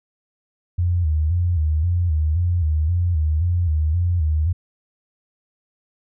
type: tone with vibrato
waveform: sine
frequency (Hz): 82.41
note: E2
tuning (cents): 0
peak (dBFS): -16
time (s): 0.78-4.53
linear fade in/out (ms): 10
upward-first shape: square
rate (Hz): 1.9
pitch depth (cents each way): 110
effects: none